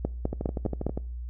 two click trains, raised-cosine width 2 ms, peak -13 / -17 dBFS, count 5 / 9, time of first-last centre 0.05-0.866 / 0.33-0.975 s, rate 4.9 / 12.4 Hz, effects noise-tail reverb RT60 0.5 s tail -23 dB re dry + added 60 Hz sine -33 dBFS peak until 1.29 s

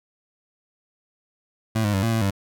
25% pulse tone with pitch steps, 111.1 / 103.5 / 96.6 / 114.3 / 112.6 / 98.4 Hz, A2 / G#2 / G2 / A#2 / A2 / G2, +17 / -5 / -25 / -34 / +40 / +7 cents, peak -16 dBFS, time 1.75-2.308 s, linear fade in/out 10 ms, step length 93 ms, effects none

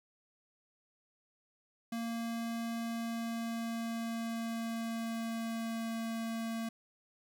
square tone with pitch glide, 230.7 to 227.1 Hz, A#3 to A#3, -18 to -45 cents, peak -36 dBFS, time 1.92-6.69 s, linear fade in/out 5 ms, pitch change -27 cents, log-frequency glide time 2.78-5.98 s, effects 13-bit

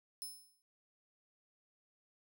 10% pulse tone with exponential decay, 5250 Hz, E8, 8 cents flat, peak -34 dBFS, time 0.22-0.62 s, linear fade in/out 0 ms, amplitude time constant 85 ms, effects none

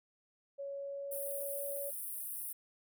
sine tone with pitch glide, 558 to 563.8 Hz, C#5 to C#5, +11 to +29 cents, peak -39 dBFS, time 0.58-1.91 s, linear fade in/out 20 ms, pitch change +18 cents, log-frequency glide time 0.75-1.63 s
pink high-pass noise, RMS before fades -42 dBFS, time 1.11-2.53 s, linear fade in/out 10 ms, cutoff 9200 Hz, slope 96 dB/octave
effects none

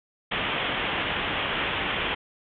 white low-pass noise, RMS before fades -28 dBFS, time 0.31-2.15 s, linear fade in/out 10 ms, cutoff 3400 Hz, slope 96 dB/octave, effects none

